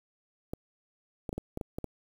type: clicks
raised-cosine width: 2 ms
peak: -21 dBFS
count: 8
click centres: 0.535 / 1.292 / 1.329 / 1.38 / 1.574 / 1.612 / 1.785 / 1.843 s
effects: 8-bit